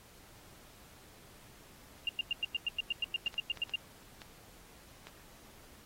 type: tone bursts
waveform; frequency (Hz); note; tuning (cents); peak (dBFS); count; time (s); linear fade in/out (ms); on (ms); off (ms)
sine; 2800; F7; +4; -29; 15; 2.07-3.757; 2; 21; 98
type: clicks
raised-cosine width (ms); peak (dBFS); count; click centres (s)
0.2; -29; 6; 3.269 / 3.342 / 3.573 / 3.695 / 4.218 / 5.07
effects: pink hiss -58 dBFS RMS until 5.85 s + AAC 48 kbps